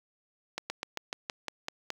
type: slowing click train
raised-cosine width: 0.2 ms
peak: -16 dBFS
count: 9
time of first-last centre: 0.58-1.903 s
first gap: 120 ms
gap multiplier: 1.09
effects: high-pass 80 Hz 12 dB/octave + 7-bit